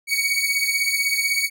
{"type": "beating tone pair", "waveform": "sawtooth", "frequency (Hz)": [2235, 2251], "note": ["C#7", "C#7"], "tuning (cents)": [14, 26], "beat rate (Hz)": 16, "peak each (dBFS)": -19, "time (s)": [0.07, 1.5], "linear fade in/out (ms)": 50, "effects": []}